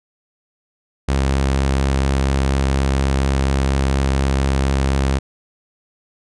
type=tone with vibrato; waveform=sawtooth; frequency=67.6 Hz; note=C#2; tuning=43 cents flat; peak=-11 dBFS; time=1.08-5.19 s; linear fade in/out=10 ms; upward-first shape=triangle; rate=4.2 Hz; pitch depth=14 cents each way; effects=resampled to 22050 Hz